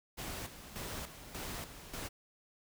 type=noise with tremolo; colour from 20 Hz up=pink; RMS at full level=-42 dBFS; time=0.17-2.09 s; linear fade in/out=20 ms; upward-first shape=square; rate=1.7 Hz; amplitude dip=65%; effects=none